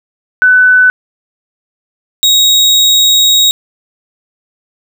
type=tone pair in turn; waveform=sine / 35% pulse; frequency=1500 / 3780 Hz; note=F#6 / A#7; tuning=+23 / +23 cents; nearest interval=octave + major third; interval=1600 cents; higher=second; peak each=-3 dBFS; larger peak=neither; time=0.42-0.9 / 2.23-3.51 s; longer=second; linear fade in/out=0 ms; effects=none